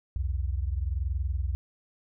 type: tone pair together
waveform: sine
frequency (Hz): 63.06 / 84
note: B1 / E2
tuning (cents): +37 / +33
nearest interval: perfect fourth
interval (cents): 496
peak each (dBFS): -28 / -31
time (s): 0.16-1.55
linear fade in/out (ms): 0
effects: none